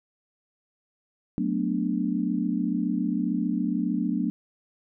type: chord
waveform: sine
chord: B minor seventh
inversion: second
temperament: equal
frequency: 185 / 220 / 246.9 / 293.7 Hz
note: F#3 / A3 / B3 / D4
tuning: 0 / 0 / 0 / 0 cents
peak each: -29 dBFS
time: 1.38-4.3 s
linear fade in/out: 0 ms
effects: none